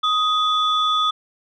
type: tone pair together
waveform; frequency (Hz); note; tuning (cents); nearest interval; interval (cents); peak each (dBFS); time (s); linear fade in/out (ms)
sine; 1251 / 3456; D#6 / A7; +9 / -32; octave + tritone; 1759; -17 / -20; 0.03-1.11; 10
effects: tanh soft clip ceiling -10 dBFS